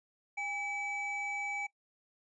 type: tone pair together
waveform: triangle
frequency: 810 / 2293 Hz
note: G#5 / D7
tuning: -43 / -42 cents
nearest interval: octave + tritone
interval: 1801 cents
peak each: -38 / -34 dBFS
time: 0.37-1.67 s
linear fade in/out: 10 ms
effects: noise-tail reverb RT60 0.1 s tail -20 dB re dry + resampled to 22050 Hz